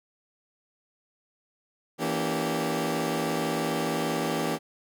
20% pulse tone cluster, 164.4 / 233.4 / 284.3 / 390.5 Hz, E3 / A#3 / C#4 / G4, -4 / +2 / +44 / -7 cents, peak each -27 dBFS, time 1.98-4.59 s, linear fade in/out 50 ms, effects none

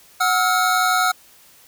square tone cluster, 738 / 1300 / 1411 Hz, F#5 / E6 / F6, -5 / -24 / +17 cents, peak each -21 dBFS, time 0.2-1.12 s, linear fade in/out 10 ms, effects white hiss -50 dBFS RMS until 1.67 s

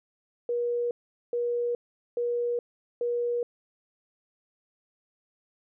sine tone bursts, 479.2 Hz, A#4, 48 cents sharp, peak -25 dBFS, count 4, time 0.49-3.43 s, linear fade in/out 2 ms, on 420 ms, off 420 ms, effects none

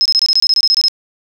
sine tone bursts, 5150 Hz, E8, 41 cents flat, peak -8 dBFS, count 13, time 0.01-0.883 s, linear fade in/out 0 ms, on 45 ms, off 24 ms, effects none

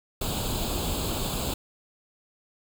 pink noise with comb filter, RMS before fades -29 dBFS, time 0.21-1.54 s, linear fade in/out 5 ms, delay 0.26 ms, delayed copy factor +0.8, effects none

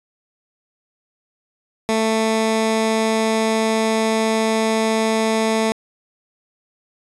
15% pulse tone, 221.5 Hz, A3, 12 cents sharp, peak -10 dBFS, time 1.89-5.72 s, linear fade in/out 0 ms, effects resampled to 24000 Hz

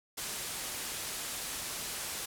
white low-pass noise, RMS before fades -39 dBFS, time 0.17-2.26 s, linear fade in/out 10 ms, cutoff 12000 Hz, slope 24 dB/octave, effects none

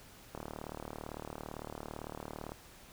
click train, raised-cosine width 1 ms, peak -27 dBFS, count 83, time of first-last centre 0.35-2.519 s, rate 37.8 Hz, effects pink hiss -56 dBFS RMS until 2.92 s

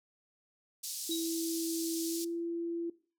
pink band-pass noise, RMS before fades -40 dBFS, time 0.83-2.25 s, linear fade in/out 10 ms, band 4600 to 14000 Hz, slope 24 dB/octave
sine tone with pitch glide, 329.6 to 338.3 Hz, E4 to E4, 0 to +45 cents, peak -33 dBFS, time 1.09-2.9 s, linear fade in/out 5 ms, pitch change +45 cents, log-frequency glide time 2.05-2.28 s
sine tone with exponential decay, 3845 Hz, B7, 47 cents flat, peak -33 dBFS, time 1.11-1.44 s, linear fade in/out 5 ms, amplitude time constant 71 ms
effects noise-tail reverb RT60 0.4 s tail -19 dB re dry

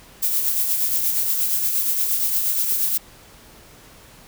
violet noise with tremolo, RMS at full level -19 dBFS, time 0.22-2.98 s, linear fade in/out 10 ms, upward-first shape triangle, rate 8.5 Hz, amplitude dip 45%, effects pink hiss -47 dBFS RMS until 4.27 s

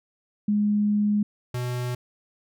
sine / square tone pair in turn, 207.9 / 123.62 Hz, G#3 / B2, +2 / +2 cents, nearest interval major sixth, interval 900 cents, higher first, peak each -19 / -27 dBFS, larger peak first, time 0.48-1.23 / 1.54-1.95 s, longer first, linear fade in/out 5 ms, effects none

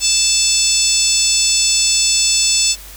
harmonic tone, 880 Hz, A5, in tune, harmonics 3 / 4 / 5 / 6 / 7 / 8 / 9, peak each -22 / -22 / -21 / -18 / -22 / -22 / -16 dBFS, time 0-2.76 s, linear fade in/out 50 ms, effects added 50 Hz sine -37 dBFS peak until 2.96 s + white hiss -37 dBFS RMS until 2.96 s

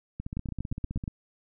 two click trains, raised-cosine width 5 ms, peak -22 / -19 dBFS, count 14 / 7, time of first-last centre 0.2-1.039 / 0.37-1.078 s, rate 15.5 / 8.47 Hz, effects none

